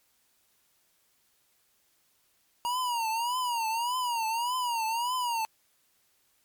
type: tone with vibrato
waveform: square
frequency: 947 Hz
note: A#5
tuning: 27 cents sharp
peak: -28 dBFS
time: 2.65-5.45 s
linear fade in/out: 0 ms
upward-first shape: triangle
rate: 1.7 Hz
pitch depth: 140 cents each way
effects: white hiss -69 dBFS RMS until 6.44 s + MP3 96 kbps